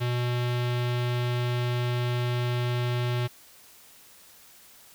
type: tone with low-pass filter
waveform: square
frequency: 122.2 Hz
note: B2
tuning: 18 cents flat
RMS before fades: -27 dBFS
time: 0-3.28 s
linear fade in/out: 20 ms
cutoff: 3500 Hz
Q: 1.9
effects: white hiss -53 dBFS RMS until 4.94 s